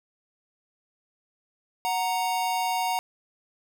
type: tone pair together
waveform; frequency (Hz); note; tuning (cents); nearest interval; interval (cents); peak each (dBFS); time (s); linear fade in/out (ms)
square; 740 / 931; F#5 / A#5; 0 / -2; major third; 398; -28; 1.85-2.99; 0
effects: none